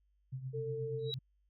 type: tone with tremolo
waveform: sine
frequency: 130.81 Hz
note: C3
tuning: in tune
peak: -36 dBFS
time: 0.32-1.19 s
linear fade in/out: 10 ms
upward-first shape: triangle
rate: 8.4 Hz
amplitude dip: 75%
type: tone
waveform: sine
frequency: 447.4 Hz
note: A4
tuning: 29 cents sharp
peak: -37 dBFS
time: 0.53-1.12 s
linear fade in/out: 20 ms
type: tone with exponential growth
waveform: sine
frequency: 3878 Hz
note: B7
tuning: 32 cents flat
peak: -32 dBFS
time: 0.99-1.14 s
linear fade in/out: 0 ms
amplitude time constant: 31 ms
effects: added 50 Hz sine -70 dBFS peak until 1.49 s